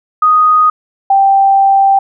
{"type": "tone pair in turn", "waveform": "sine", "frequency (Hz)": [1244.5, 784], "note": ["D#6", "G5"], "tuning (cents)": [0, 0], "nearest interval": "minor sixth", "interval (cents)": 800, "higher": "first", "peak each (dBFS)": -5, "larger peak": "neither", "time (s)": [[0.22, 0.7], [1.1, 1.99]], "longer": "second", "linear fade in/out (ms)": 5, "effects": []}